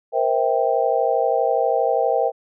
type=chord; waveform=sine; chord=C dominant seventh; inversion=third; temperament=just; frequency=470.9 / 523.3 / 654.1 / 784.9 Hz; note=Bb4 / C5 / E5 / G5; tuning=+18 / 0 / -14 / +2 cents; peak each=-22 dBFS; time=0.12-2.32 s; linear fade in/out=50 ms; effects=none